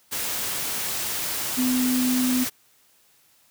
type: tone in noise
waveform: sine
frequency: 252.8 Hz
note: B3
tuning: 41 cents sharp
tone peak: -20 dBFS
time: 1.57-2.45 s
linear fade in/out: 20 ms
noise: white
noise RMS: -28 dBFS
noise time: 0.11-2.5 s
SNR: +5 dB
effects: white hiss -60 dBFS RMS until 3.5 s + high-pass 60 Hz 12 dB/octave